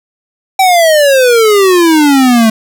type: exponential sweep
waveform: square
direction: down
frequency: 778 to 217.4 Hz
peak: -5 dBFS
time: 0.59-2.5 s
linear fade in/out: 5 ms
effects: none

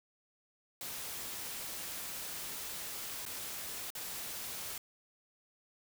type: noise with dropouts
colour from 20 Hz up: white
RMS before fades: -42 dBFS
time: 0.81-4.78 s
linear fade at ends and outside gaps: 2 ms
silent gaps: 3.254-3.262 / 3.904-3.951 s
effects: none

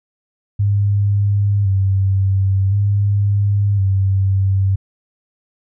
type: tone with vibrato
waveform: sine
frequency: 99 Hz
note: G2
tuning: 18 cents sharp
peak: -12 dBFS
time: 0.59-4.76 s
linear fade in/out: 10 ms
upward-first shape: square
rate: 0.47 Hz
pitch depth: 40 cents each way
effects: none

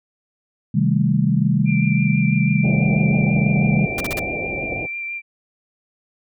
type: chord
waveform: sine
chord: A half-diminished seventh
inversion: first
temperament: just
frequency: 132 / 158.4 / 198 / 220 Hz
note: C3 / Eb3 / G3 / A3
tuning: +16 / +31 / +18 / 0 cents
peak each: -20 / -19 / -19 / -23 dBFS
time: 0.74-3.86 s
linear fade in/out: 10 ms
type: tone with vibrato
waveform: sine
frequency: 2365 Hz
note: D7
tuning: 12 cents sharp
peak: -25 dBFS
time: 1.65-5.22 s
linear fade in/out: 50 ms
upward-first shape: sine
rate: 6.1 Hz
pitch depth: 16 cents each way
type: low-pass noise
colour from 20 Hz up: white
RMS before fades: -28 dBFS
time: 2.63-4.87 s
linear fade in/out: 20 ms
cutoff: 770 Hz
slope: 96 dB/octave
type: noise bursts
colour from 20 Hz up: pink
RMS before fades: -26 dBFS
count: 4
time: 3.98-4.194 s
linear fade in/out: 2 ms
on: 25 ms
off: 38 ms
effects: none

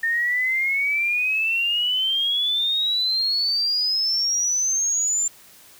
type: exponential sweep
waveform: sine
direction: up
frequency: 1815 to 7270 Hz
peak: -19 dBFS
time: 0.03-5.28 s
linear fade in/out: 5 ms
effects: white hiss -49 dBFS RMS until 5.79 s

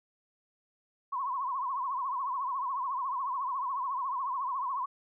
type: tone with vibrato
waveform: sine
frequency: 1046.5 Hz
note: C6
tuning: in tune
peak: -30 dBFS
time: 1.12-4.86 s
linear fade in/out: 10 ms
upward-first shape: triangle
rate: 14 Hz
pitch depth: 150 cents each way
effects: none

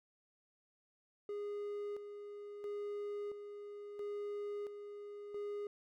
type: tone with tremolo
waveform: triangle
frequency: 411.2 Hz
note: G#4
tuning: 17 cents flat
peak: -37 dBFS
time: 1.29-5.67 s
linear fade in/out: 2 ms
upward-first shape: square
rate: 0.74 Hz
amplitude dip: 55%
effects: none

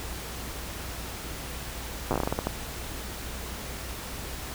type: slowing click train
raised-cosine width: 1 ms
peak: -12 dBFS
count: 12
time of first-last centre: 2.11-2.47 s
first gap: 8 ms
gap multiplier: 1.26
effects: added 60 Hz sine -40 dBFS peak until 4.54 s + pink hiss -38 dBFS RMS until 4.54 s

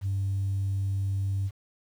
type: tone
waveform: sine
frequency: 97.7 Hz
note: G2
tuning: 5 cents flat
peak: -24 dBFS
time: 0.01-1.51 s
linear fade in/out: 50 ms
effects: tanh soft clip ceiling -22 dBFS + 9-bit

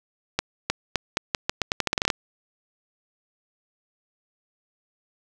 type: accelerating click train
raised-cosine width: 0.2 ms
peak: -4 dBFS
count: 16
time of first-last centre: 0.39-2.102 s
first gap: 310 ms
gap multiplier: 0.83
effects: 7-bit

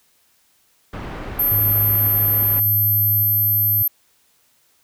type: low-pass noise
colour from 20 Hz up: pink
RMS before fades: -31 dBFS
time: 0.93-2.6 s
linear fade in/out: 5 ms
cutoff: 1900 Hz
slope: 12 dB/octave
type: tone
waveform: sine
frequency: 12900 Hz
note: G9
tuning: 48 cents sharp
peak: -15 dBFS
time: 1.39-3.88 s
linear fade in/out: 5 ms
type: tone with tremolo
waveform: sine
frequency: 103.83 Hz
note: G#2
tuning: in tune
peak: -20 dBFS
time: 1.51-3.83 s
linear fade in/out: 10 ms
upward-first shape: square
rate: 0.87 Hz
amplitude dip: 25%
effects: white hiss -60 dBFS RMS until 4.83 s

